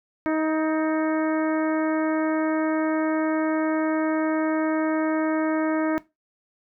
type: harmonic tone with a mistuned harmonic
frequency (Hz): 314.5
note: D#4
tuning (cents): +19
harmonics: 1 / 2 / 3 / 4 / 5 / 6 / 7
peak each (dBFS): -22 / -28 / -32 / -34 / -36 / -38 / -39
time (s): 0.26-5.98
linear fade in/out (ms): 0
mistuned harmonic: 6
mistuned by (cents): -39
effects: noise-tail reverb RT60 0.2 s tail -17 dB re dry